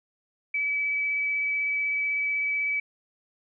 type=tone with vibrato; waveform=sine; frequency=2293 Hz; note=D7; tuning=42 cents flat; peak=-24 dBFS; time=0.54-2.8 s; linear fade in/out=5 ms; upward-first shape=sine; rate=16 Hz; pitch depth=9 cents each way; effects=none